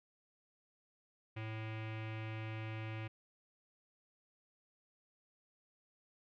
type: tone with low-pass filter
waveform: square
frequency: 110 Hz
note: A2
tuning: in tune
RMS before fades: -43 dBFS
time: 1.36-3.08 s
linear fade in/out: 10 ms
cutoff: 2500 Hz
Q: 3.7
effects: none